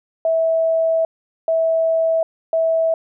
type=tone bursts at uneven times; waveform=sine; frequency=652 Hz; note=E5; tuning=19 cents flat; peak=-14 dBFS; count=3; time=0.25-1.05 / 1.48-2.23 / 2.53-2.94 s; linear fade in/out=2 ms; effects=none